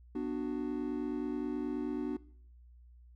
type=chord; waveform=triangle; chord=B minor; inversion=none; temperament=just; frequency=246.9 / 296.3 / 370.4 Hz; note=B3 / D4 / F#4; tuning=0 / +15 / +2 cents; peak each=-36 / -34 / -37 dBFS; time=0.15-2.17 s; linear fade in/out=5 ms; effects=noise-tail reverb RT60 0.6 s tail -21 dB re dry + added 60 Hz sine -54 dBFS peak until 3.15 s